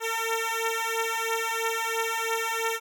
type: beating tone pair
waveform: 10% pulse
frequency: 451.4 / 454.4 Hz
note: A4 / A#4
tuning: +44 / -44 cents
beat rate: 3 Hz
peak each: -21 / -21 dBFS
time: 0-2.8 s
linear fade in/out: 50 ms
effects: none